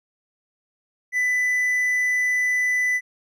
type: tone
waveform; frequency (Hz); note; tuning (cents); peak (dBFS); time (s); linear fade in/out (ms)
triangle; 1994; B6; +16; -17; 1.12-3.01; 50
effects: none